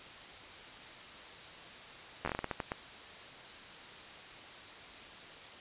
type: slowing click train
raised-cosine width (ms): 0.5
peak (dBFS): -19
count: 11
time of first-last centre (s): 2.25-2.719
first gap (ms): 11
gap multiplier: 1.3
effects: white hiss -49 dBFS RMS until 5.6 s + resampled to 8000 Hz